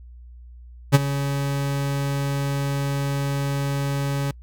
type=tone with ADSR envelope; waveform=40% pulse; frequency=140 Hz; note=C#3; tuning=18 cents sharp; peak=-7 dBFS; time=0.92-4.31 s; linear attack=29 ms; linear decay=27 ms; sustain=-14 dB; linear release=3 ms; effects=noise-tail reverb RT60 0.1 s tail -26 dB re dry + added 60 Hz sine -40 dBFS peak until 4.42 s